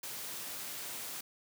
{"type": "high-pass noise", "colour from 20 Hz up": "white", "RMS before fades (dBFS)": -42, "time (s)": [0.03, 1.21], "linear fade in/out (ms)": 5, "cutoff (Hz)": 120, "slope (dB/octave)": 12, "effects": []}